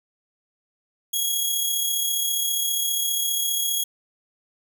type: tone with amplitude modulation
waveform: 10% pulse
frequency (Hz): 3315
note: G#7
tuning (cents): -4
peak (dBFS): -12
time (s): 1.13-3.84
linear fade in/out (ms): 10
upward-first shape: sine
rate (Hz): 34.9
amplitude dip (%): 35
effects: none